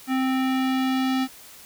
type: tone with low-pass filter sweep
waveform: square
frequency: 261.6 Hz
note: C4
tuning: in tune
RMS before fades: -23 dBFS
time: 0.07-1.28 s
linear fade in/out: 50 ms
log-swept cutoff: 2400 to 4300 Hz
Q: 1.3
effects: white hiss -46 dBFS RMS until 1.65 s